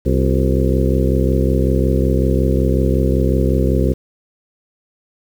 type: harmonic tone with a mistuned harmonic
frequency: 65.41 Hz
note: C2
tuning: in tune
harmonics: 1 / 2 / 3 / 4 / 5 / 6 / 7 / 8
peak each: -16 / -19 / -21 / -22 / -23 / -24 / -24 / -25 dBFS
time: 0.05-3.94 s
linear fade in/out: 20 ms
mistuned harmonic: 5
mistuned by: +120 cents
effects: 7-bit